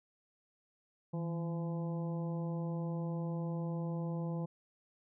harmonic tone with a mistuned harmonic, 170 Hz, F3, 46 cents flat, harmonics 1 / 2 / 3 / 4 / 5 / 6, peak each -35 / -46 / -45 / -53 / -51 / -55 dBFS, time 1.13-4.46 s, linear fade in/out 10 ms, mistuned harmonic 1, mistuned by -69 cents, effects none

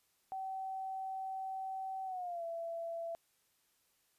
sine tone with pitch glide, 765 to 669.8 Hz, G5 to E5, -42 to +27 cents, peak -38 dBFS, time 0.32-3.15 s, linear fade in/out 0 ms, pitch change -231 cents, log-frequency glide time 2.05-2.44 s, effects white hiss -75 dBFS RMS until 4.18 s + resampled to 32000 Hz

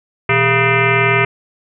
sine tone with frequency modulation, 1244.5 Hz, D#6, in tune, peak -10 dBFS, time 0.29-1.25 s, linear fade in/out 5 ms, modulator 281 Hz, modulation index 4.5, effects none

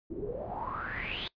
pink noise with low-pass filter sweep, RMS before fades -37 dBFS, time 0.1-1.28 s, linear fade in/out 5 ms, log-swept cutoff 310 to 3700 Hz, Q 9.2, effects noise-tail reverb RT60 0.1 s tail -21 dB re dry + resampled to 11025 Hz

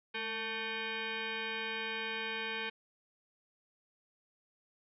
sine tone with frequency modulation, 452.5 Hz, A4, 48 cents sharp, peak -35 dBFS, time 0.14-2.7 s, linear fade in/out 10 ms, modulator 667 Hz, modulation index 4.3, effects none

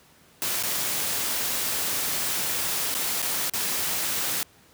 white noise with dropouts, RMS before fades -27 dBFS, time 0.42-4.43 s, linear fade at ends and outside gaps 0 ms, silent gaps 0.627-0.635 / 2.942-2.95 / 3.219-3.226 / 3.497-3.536 s, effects pink hiss -56 dBFS RMS until 4.73 s + high-pass 80 Hz 12 dB/octave

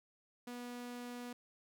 sawtooth tone, 243.7 Hz, B3, 23 cents flat, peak -40 dBFS, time 0.47-1.33 s, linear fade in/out 5 ms, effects none

